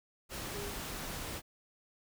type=tone in noise; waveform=sine; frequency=404.5 Hz; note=G#4; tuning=46 cents flat; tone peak=-42 dBFS; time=0.53-0.73 s; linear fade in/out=50 ms; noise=pink; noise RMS=-41 dBFS; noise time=0.29-1.42 s; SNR=-4 dB; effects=none